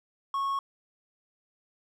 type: tone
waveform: triangle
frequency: 1100 Hz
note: C#6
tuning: 14 cents flat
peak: -25 dBFS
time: 0.34-0.59 s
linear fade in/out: 2 ms
effects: none